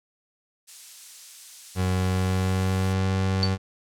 violet noise, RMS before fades -34 dBFS, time 0.67-2.94 s, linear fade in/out 20 ms
30% pulse tone with pitch glide, 92.5 to 95.21 Hz, F#2 to G2, 0 to -50 cents, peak -19 dBFS, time 1.75-3.58 s, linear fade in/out 50 ms, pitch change +50 cents, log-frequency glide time 1.94-3.12 s
sine tone with exponential decay, 4521 Hz, C#8, 33 cents sharp, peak -17 dBFS, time 3.43-3.52 s, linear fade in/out 0 ms, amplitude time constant 19 ms
effects low-pass 7000 Hz 12 dB/octave

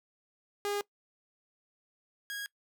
sawtooth tone pair in turn, 408.1 / 1642.3 Hz, G#4 / G#6, -30 / -20 cents, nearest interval 2 octaves, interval 2410 cents, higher second, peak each -27 / -33 dBFS, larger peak first, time 0.65-0.81 / 2.3-2.46 s, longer neither, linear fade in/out 0 ms, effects noise-tail reverb RT60 0.1 s tail -21 dB re dry

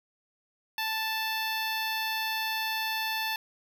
10% pulse tone with notch filter, 880 Hz, A5, in tune, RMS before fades -31 dBFS, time 0.78-3.36 s, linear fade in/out 2 ms, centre 6900 Hz, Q 1.6, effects none

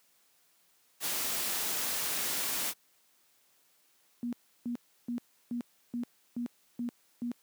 white noise, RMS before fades -33 dBFS, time 1-2.74 s, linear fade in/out 50 ms
sine tone bursts, 240 Hz, B3, 49 cents flat, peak -31 dBFS, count 8, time 4.23-7.316 s, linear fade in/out 0 ms, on 97 ms, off 330 ms
effects white hiss -68 dBFS RMS until 7.42 s + high-pass 150 Hz 12 dB/octave

